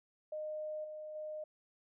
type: tone with level steps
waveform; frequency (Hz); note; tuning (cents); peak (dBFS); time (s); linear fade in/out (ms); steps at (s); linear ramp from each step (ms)
sine; 614; D#5; -23; -38 / -43 / -40; 0.32-1.44; 5; 0.84 / 1.15; 5
effects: none